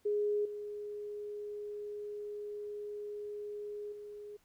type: tone with level steps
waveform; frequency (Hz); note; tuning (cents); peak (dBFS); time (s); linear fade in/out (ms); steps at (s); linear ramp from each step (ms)
sine; 415.3; G#4; 0; -29 / -39 / -44; 0.05-4.37; 10; 0.45 / 3.92; 5
effects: pink hiss -71 dBFS RMS until 4.44 s